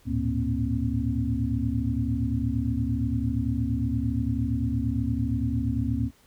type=tone cluster; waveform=sine; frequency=73.9 / 107.3 / 116 / 235.9 / 268.1 Hz; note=D2 / A2 / A#2 / A#3 / C4; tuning=+11 / -43 / -8 / +21 / +42 cents; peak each=-30 dBFS; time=0.05-6.11 s; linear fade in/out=50 ms; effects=pink hiss -60 dBFS RMS until 6.26 s